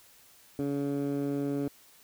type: tone with band-pass filter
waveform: 15% pulse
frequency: 141.5 Hz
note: C#3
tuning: 36 cents sharp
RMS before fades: -31 dBFS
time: 0.59-1.68 s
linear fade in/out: 2 ms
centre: 290 Hz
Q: 1.5
effects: white hiss -58 dBFS RMS until 2.03 s

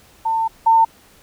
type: tone pair in turn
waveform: sine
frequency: 898 / 903.1 Hz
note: A5 / A5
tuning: +35 / +45 cents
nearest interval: unison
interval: 10 cents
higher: second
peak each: -16 / -9 dBFS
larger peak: second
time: 0.25-0.48 / 0.66-0.85 s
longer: first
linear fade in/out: 10 ms
effects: pink hiss -50 dBFS RMS until 1.22 s

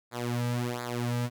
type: tone with flanger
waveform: sawtooth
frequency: 121 Hz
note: B2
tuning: 35 cents flat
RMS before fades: -31 dBFS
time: 0.11-1.3 s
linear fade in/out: 50 ms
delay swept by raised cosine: 0.34 to 2.84 ms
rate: 1.4 Hz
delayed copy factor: -0.85
effects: none

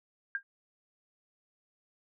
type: tone with exponential decay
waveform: sine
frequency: 1604 Hz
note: G6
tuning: 39 cents sharp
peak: -26 dBFS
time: 0.35-0.43 s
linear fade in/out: 1 ms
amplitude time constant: 16 ms
effects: none

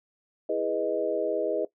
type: chord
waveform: sine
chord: E major seventh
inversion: none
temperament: equal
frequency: 329.6 / 415.3 / 493.9 / 622.3 Hz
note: E4 / G#4 / B4 / D#5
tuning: 0 / 0 / 0 / 0 cents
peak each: -33 / -30 / -30 / -29 dBFS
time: 0.49-1.65 s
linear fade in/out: 5 ms
effects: noise-tail reverb RT60 0.1 s tail -17 dB re dry

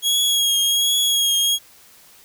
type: tone with vibrato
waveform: sawtooth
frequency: 3301 Hz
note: G#7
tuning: 11 cents flat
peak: -13 dBFS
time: 0.02-1.59 s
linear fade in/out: 50 ms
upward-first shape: triangle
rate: 1.3 Hz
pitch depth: 34 cents each way
effects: white hiss -49 dBFS RMS until 2.24 s

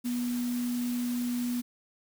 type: tone in noise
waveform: sine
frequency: 243.5 Hz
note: B3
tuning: 24 cents flat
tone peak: -28 dBFS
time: 0.04-1.62 s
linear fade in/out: 20 ms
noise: white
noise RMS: -43 dBFS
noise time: 0.04-1.62 s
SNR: +12 dB
effects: none

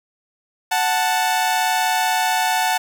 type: tone pair together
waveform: sawtooth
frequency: 739.3 / 880 Hz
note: F#5 / A5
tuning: -2 / 0 cents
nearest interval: minor third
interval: 302 cents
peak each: -16 dBFS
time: 0.71-2.78 s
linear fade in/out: 10 ms
effects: 7-bit

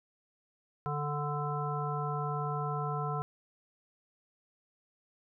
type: harmonic tone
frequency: 146.83 Hz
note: D3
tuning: in tune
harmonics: 1 / 3 / 5 / 7 / 9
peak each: -34 / -40 / -39 / -39 / -39 dBFS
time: 0.86-3.22 s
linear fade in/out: 0 ms
effects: none

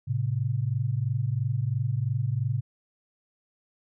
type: tone pair together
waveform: sine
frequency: 110 / 132.97 Hz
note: A2 / C3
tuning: 0 / +28 cents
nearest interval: minor third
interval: 328 cents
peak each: -27 dBFS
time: 0.07-2.61 s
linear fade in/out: 20 ms
effects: none

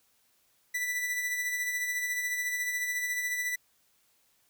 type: tone with tremolo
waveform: 45% pulse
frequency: 1975.5 Hz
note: B6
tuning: in tune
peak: -28 dBFS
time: 0.74-3.56 s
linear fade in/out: 10 ms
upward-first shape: sine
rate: 14 Hz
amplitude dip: 40%
effects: white hiss -69 dBFS RMS until 4.49 s

